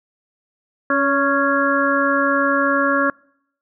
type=harmonic tone with a mistuned harmonic; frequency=277.2 Hz; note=C#4; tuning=in tune; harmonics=1 / 2 / 4 / 5 / 6; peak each=-21 / -21 / -21 / -21 / -21 dBFS; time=0.9-3.1 s; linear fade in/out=2 ms; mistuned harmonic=2; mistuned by=+26 cents; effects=noise-tail reverb RT60 0.7 s tail -26 dB re dry